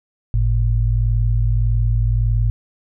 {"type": "tone pair together", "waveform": "sine", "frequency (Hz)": [50.4, 112.1], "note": ["G1", "A2"], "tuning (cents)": [49, 33], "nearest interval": "octave + major second", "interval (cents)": 1384, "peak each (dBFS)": [-16, -17], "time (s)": [0.34, 2.5], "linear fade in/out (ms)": 0, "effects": []}